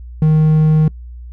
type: tone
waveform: triangle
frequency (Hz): 155.56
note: D#3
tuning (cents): 0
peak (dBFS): -6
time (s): 0.22-0.88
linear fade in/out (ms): 2
effects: noise-tail reverb RT60 0.1 s tail -23 dB re dry + added 60 Hz sine -29 dBFS peak until 1.32 s